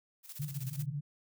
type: noise with tremolo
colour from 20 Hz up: blue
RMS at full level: -45 dBFS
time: 0.23-0.86 s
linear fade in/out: 50 ms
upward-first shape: square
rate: 16 Hz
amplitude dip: 70%
type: band-pass noise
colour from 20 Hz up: pink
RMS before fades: -38 dBFS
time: 0.39-1.01 s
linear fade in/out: 10 ms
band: 130 to 150 Hz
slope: 96 dB/octave
effects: none